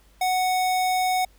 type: tone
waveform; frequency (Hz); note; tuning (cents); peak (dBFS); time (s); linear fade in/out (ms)
square; 740; F#5; 0; -21; 0.21-1.25; 5
effects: added 50 Hz sine -54 dBFS peak until 1.38 s + pink hiss -60 dBFS RMS until 1.38 s